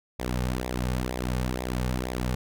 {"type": "tone with flanger", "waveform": "sawtooth", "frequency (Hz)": 62.5, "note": "B1", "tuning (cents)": 21, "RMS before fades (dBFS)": -29, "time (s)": [0.19, 2.35], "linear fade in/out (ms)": 5, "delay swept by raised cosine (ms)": [0.67, 3.07], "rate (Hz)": 2.1, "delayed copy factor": -0.7, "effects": []}